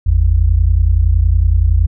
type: tone pair together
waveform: sine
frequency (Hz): 52.35 / 83.1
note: G#1 / E2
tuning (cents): +15 / +15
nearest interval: minor sixth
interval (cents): 800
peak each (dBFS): -11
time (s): 0.06-1.87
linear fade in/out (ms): 10
effects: none